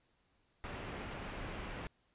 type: low-pass noise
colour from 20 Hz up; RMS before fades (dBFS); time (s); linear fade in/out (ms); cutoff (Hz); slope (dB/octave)
pink; -44; 0.64-1.87; 0; 3000; 24
effects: pink hiss -75 dBFS RMS until 2.14 s + resampled to 8000 Hz